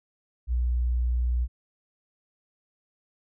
sine tone, 60.7 Hz, B1, 29 cents flat, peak -22 dBFS, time 0.47-1.48 s, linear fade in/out 50 ms, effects none

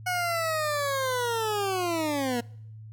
20% pulse linear sweep, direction down, 734 to 233.1 Hz, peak -21 dBFS, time 0.06-2.41 s, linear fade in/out 10 ms, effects noise-tail reverb RT60 0.7 s tail -25 dB re dry + added 109 Hz sine -41 dBFS peak until 2.92 s

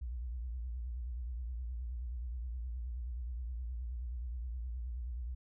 sine tone with vibrato, 60.4 Hz, B1, 38 cents flat, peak -37 dBFS, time 0.01-5.35 s, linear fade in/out 10 ms, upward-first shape triangle, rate 9.5 Hz, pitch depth 160 cents each way, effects none

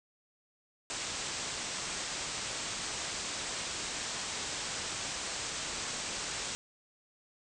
white low-pass noise, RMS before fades -38 dBFS, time 0.9-6.55 s, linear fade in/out 0 ms, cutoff 8400 Hz, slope 96 dB/octave, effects none

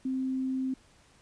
sine tone, 261.6 Hz, C4, in tune, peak -28 dBFS, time 0.05-0.74 s, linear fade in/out 5 ms, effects pink hiss -61 dBFS RMS until 1.21 s + resampled to 22050 Hz

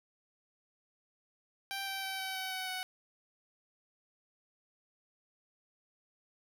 10% pulse tone with pitch steps, 784 / 777.2 / 770.5 / 763.9 / 757.3 / 750.8 / 744.3 Hz, G5 / G5 / G5 / G5 / F#5 / F#5 / F#5, 0 / -15 / -30 / -45 / +40 / +25 / +10 cents, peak -28 dBFS, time 1.71-2.83 s, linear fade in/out 0 ms, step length 160 ms, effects none

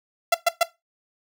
sawtooth tone bursts, 679 Hz, F5, 49 cents flat, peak -11 dBFS, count 3, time 0.32-0.632 s, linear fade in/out 5 ms, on 24 ms, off 120 ms, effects noise-tail reverb RT60 0.2 s tail -17 dB re dry

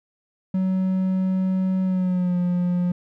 triangle tone with pitch glide, 187.6 to 177.58 Hz, F#3 to F3, +24 to +29 cents, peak -17 dBFS, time 0.54-2.92 s, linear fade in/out 5 ms, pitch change -95 cents, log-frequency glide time 1.83-2.37 s, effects none

